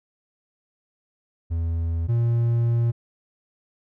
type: tone pair in turn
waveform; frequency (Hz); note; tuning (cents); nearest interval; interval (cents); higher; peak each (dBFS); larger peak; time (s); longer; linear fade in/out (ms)
triangle; 83 / 117.38; E2 / A#2; +12 / +12; tritone; 600; second; -20 / -16; second; 1.5-2.08 / 2.08-2.92; second; 20
effects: none